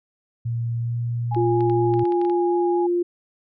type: tone with pitch glide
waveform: sine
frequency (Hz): 117 to 118.5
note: A#2 to A#2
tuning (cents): +7 to +29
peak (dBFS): -22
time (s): 0.45-2.04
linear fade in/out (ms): 10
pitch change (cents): +22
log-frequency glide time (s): 0.8-0.94
type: tone with vibrato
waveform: sine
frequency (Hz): 828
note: G#5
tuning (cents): -5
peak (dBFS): -25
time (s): 1.31-2.87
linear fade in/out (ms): 10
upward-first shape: triangle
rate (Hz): 4.2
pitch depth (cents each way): 16
type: clicks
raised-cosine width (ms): 0.3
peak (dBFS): -25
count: 10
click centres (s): 1.347 / 1.607 / 1.698 / 1.939 / 1.994 / 2.054 / 2.122 / 2.215 / 2.25 / 2.298
type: tone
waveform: sine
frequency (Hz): 350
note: F4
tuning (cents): +4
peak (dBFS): -18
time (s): 1.36-3.03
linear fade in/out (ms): 10
effects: none